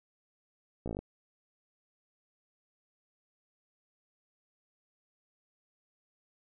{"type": "slowing click train", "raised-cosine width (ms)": 2, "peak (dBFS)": -24, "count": 8, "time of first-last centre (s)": [0.86, 0.99], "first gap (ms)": 16, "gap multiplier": 1.05, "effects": []}